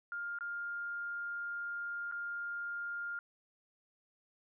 sine tone with dropouts, 1406 Hz, F6, 11 cents sharp, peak -37 dBFS, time 0.12-3.19 s, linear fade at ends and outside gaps 1 ms, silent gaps 0.387-0.408 / 2.114-2.122 s, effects none

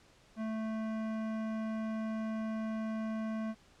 sine tone with hard clipping, 220 Hz, A3, in tune, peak -36 dBFS, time 0.36-3.55 s, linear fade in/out 50 ms, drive 15 dB, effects pink hiss -63 dBFS RMS until 3.8 s + low-pass 7000 Hz 12 dB/octave

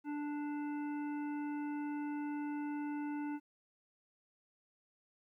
harmonic tone, 293.7 Hz, D4, in tune, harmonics 1 / 3 / 5 / 7 / 9, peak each -37 / -47 / -53 / -59 / -59 dBFS, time 0.04-3.4 s, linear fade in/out 50 ms, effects 13-bit

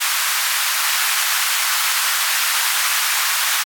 pink high-pass noise, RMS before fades -19 dBFS, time 0-3.64 s, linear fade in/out 20 ms, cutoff 1100 Hz, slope 24 dB/octave, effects AAC 64 kbps

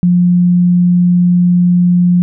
sine tone, 177.1 Hz, F3, 24 cents sharp, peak -6 dBFS, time 0.03-2.22 s, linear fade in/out 0 ms, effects none

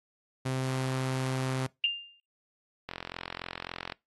sawtooth tone, 130.81 Hz, C3, in tune, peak -25 dBFS, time 0.45-1.67 s, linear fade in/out 10 ms
sine tone with exponential decay, 2800 Hz, F7, 4 cents sharp, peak -23 dBFS, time 1.84-2.2 s, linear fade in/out 1 ms, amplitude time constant 78 ms
click train, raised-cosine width 0.3 ms, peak -20 dBFS, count 46, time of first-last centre 2.89-3.922 s, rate 43.6 Hz
effects noise-tail reverb RT60 0.2 s tail -23 dB re dry + AAC 32 kbps

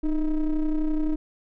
triangle ring-modulated tone, 160.9 Hz, E3, 42 cents flat, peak -16 dBFS, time 0.03-1.16 s, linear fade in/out 10 ms, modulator 145 Hz, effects none

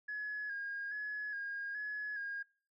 sine tone with vibrato, 1660 Hz, G#6, 1 cent flat, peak -37 dBFS, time 0.08-2.43 s, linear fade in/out 10 ms, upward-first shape square, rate 1.2 Hz, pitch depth 35 cents each way, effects noise-tail reverb RT60 0.4 s tail -23 dB re dry + tanh soft clip ceiling -33 dBFS

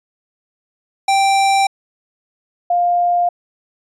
square / sine tone pair in turn, 784 / 702.7 Hz, G5 / F5, 0 / +10 cents, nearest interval major second, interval 190 cents, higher first, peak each -12 dBFS, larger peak neither, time 1.08-1.67 / 2.7-3.29 s, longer neither, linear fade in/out 5 ms, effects resampled to 22050 Hz

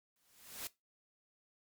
white noise with exponential growth, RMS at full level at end -40 dBFS, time 0.16-0.67 s, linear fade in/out 1 ms, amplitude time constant 110 ms, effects noise-tail reverb RT60 0.2 s tail -19 dB re dry + MP3 96 kbps

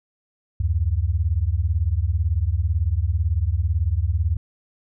sine beating tone pair, 73.42 / 91.42 Hz, D2 / F#2, 0 / -20 cents, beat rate 18 Hz, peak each -21 dBFS, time 0.6-4.37 s, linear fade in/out 5 ms, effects none

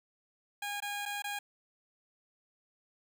15% pulse tone with dropouts, 817 Hz, G#5, 29 cents flat, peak -29 dBFS, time 0.62-1.39 s, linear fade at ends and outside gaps 5 ms, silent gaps 0.803-0.822 / 1.055-1.059 / 1.222-1.241 s, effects none

